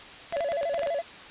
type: tone with vibrato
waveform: triangle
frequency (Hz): 618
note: D#5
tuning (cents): -12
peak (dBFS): -24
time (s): 0.32-1.02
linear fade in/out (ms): 20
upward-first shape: square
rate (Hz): 12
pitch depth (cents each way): 150
type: clicks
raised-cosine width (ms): 0.3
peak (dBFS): -19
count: 9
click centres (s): 0.325 / 0.369 / 0.407 / 0.52 / 0.631 / 0.744 / 0.793 / 0.833 / 0.872
effects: white hiss -44 dBFS RMS until 1.3 s + resampled to 8000 Hz